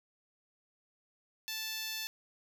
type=tone with high-pass filter; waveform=10% pulse; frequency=880 Hz; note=A5; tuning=in tune; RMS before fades=-39 dBFS; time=1.48-2.07 s; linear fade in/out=0 ms; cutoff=2400 Hz; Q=0.57; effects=none